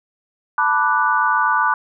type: chord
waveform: sine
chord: B minor seventh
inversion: third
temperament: equal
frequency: 880 / 987.8 / 1174.7 / 1480 Hz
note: A5 / B5 / D6 / F#6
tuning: 0 / 0 / 0 / 0 cents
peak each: -21 / -20 / -19 / -19 dBFS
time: 0.58-1.74 s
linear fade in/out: 2 ms
effects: none